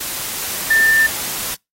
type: tone in noise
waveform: sine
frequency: 1785 Hz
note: A6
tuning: 24 cents sharp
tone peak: -10 dBFS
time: 0.7-1.07 s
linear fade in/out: 10 ms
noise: white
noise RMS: -24 dBFS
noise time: 0-1.55 s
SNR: +11 dB
effects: noise-tail reverb RT60 0.2 s tail -26 dB re dry + AAC 48 kbps